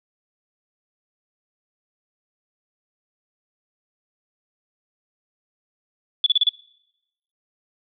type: tone bursts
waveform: sine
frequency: 3443 Hz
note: A7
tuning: 38 cents flat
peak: -13 dBFS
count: 5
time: 6.24-6.491 s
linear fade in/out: 2 ms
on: 23 ms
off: 34 ms
effects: noise-tail reverb RT60 0.9 s tail -24 dB re dry